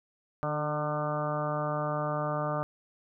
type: harmonic tone with a mistuned harmonic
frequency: 150 Hz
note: D3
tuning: 37 cents sharp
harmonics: 1 / 2 / 3 / 4 / 5 / 6 / 7 / 8 / 9 / 10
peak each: -34 / -40 / -42 / -33 / -39 / -40 / -43 / -35 / -44 / -46 dBFS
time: 0.43-2.63 s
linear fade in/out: 0 ms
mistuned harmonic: 2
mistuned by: -27 cents
effects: none